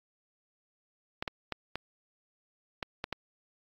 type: clicks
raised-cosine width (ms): 0.3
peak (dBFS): -17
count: 7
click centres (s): 1.225 / 1.278 / 1.523 / 1.756 / 2.828 / 3.041 / 3.127
effects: AAC 64 kbps